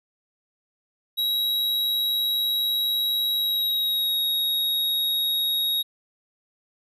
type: tone with pitch glide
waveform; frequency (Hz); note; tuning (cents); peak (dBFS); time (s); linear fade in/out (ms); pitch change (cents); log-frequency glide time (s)
square; 3856 to 3774; B7 to A#7; -42 to +21; -22; 1.17-5.83; 20; -37; 3.35-4.18
effects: none